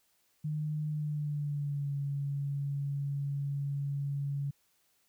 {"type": "tone with pitch glide", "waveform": "sine", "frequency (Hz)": [152, 141], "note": ["D#3", "C#3"], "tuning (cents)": [-40, 30], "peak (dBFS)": -31, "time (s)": [0.44, 4.51], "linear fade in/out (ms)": 10, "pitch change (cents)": -130, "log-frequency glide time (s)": [0.88, 1.94], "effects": ["white hiss -72 dBFS RMS until 5.08 s"]}